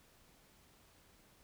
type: silence
effects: pink hiss -66 dBFS RMS until 1.43 s